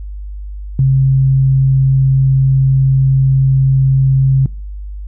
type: tone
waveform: sine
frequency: 133.9 Hz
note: C3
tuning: 40 cents sharp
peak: -7 dBFS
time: 0.79-4.46 s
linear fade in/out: 2 ms
effects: noise-tail reverb RT60 0.3 s tail -23 dB re dry + added 50 Hz sine -23 dBFS peak until 5.07 s